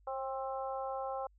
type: harmonic tone with a mistuned harmonic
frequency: 264.7 Hz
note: C4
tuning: 20 cents sharp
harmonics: 2 / 3 / 4 / 5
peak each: -39 / -39 / -44 / -47 dBFS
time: 0.07-1.27 s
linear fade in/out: 5 ms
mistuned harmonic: 2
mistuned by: +19 cents
effects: added 50 Hz sine -62 dBFS peak until 1.38 s